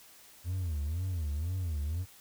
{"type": "tone with vibrato", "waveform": "triangle", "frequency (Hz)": 82.41, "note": "E2", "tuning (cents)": 0, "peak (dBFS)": -28, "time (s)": [0.44, 2.06], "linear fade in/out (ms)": 50, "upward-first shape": "sine", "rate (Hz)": 2, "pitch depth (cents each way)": 230, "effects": ["tanh soft clip ceiling -24 dBFS", "white hiss -56 dBFS RMS until 2.2 s"]}